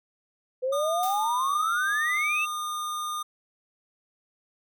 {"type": "exponential sweep", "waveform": "sine", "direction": "up", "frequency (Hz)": [500, 2733], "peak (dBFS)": -24, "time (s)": [0.62, 2.46], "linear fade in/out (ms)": 20}
{"type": "tone", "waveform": "square", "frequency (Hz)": 1217, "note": "D#6", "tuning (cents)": -39, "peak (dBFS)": -30, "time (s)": [0.72, 3.23], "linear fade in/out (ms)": 10}
{"type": "noise with exponential decay", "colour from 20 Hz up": "blue", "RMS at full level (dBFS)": -35, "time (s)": [1.03, 1.54], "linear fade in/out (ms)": 1, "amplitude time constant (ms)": 110}
{"effects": []}